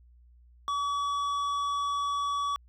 triangle tone with tanh clipping, 1139 Hz, C#6, 47 cents sharp, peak -29 dBFS, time 0.68-2.56 s, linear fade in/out 0 ms, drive 14 dB, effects added 60 Hz sine -54 dBFS peak until 2.68 s

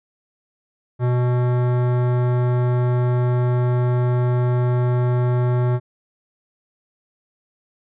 sine tone with hard clipping, 123.47 Hz, B2, in tune, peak -18 dBFS, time 0.99-5.8 s, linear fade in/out 50 ms, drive 17 dB, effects resampled to 8000 Hz

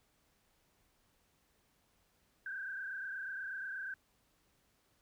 sine tone with frequency modulation, 1568 Hz, G6, in tune, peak -39 dBFS, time 2.46-3.94 s, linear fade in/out 2 ms, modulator 28.3 Hz, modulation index 2.2, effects pink hiss -74 dBFS RMS until 5.01 s

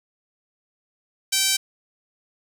5% pulse tone with high-pass filter, 775 Hz, G5, 20 cents flat, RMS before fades -21 dBFS, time 1.32-1.57 s, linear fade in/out 10 ms, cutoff 2400 Hz, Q 0.8, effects none

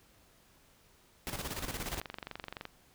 pink noise with tremolo, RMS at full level -37 dBFS, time 1.27-2 s, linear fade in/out 0 ms, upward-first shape square, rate 17 Hz, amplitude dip 60%
click train, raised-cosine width 0.3 ms, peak -24 dBFS, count 18, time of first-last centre 1.93-2.653 s, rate 23.5 Hz
effects pink hiss -64 dBFS RMS until 2.94 s

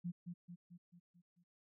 sine tone with echo, 174.61 Hz, F3, in tune, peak -38 dBFS, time 0.04-0.12 s, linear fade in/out 20 ms, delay 220 ms, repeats 6, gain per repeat -5 dB, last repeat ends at 1.44 s, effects none

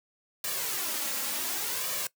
white noise with flanger, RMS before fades -32 dBFS, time 0.44-2.07 s, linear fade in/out 2 ms, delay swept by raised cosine 1.7 to 3.7 ms, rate 0.68 Hz, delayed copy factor +0.6, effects noise-tail reverb RT60 0.1 s tail -20 dB re dry + high-pass 150 Hz 12 dB/octave

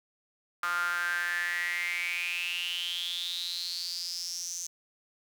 sawtooth tone with high-pass filter sweep, 174.61 Hz, F3, in tune, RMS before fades -33 dBFS, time 0.63-4.67 s, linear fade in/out 2 ms, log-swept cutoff 1300 to 6300 Hz, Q 9.9, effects none

